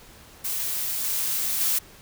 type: noise with level steps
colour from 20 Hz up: blue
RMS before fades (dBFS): -28 / -26 / -23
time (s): 0.44-1.79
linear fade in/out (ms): 10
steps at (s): 1.04 / 1.6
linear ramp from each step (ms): 10
effects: pink hiss -49 dBFS RMS until 2.01 s